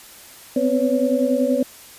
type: tone cluster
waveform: sine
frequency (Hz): 251.3 / 261.7 / 504 / 561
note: B3 / C4 / B4 / C#5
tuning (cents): +30 / 0 / +35 / +21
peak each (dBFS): -21 / -22 / -23 / -21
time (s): 0.56-1.63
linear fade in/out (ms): 5
effects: white hiss -43 dBFS RMS until 1.98 s + resampled to 32000 Hz